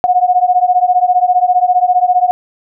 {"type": "beating tone pair", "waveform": "sine", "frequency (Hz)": [718, 733], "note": ["F5", "F#5"], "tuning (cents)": [48, -16], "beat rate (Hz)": 15, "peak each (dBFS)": -11, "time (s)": [0.04, 2.31], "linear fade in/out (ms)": 0, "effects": []}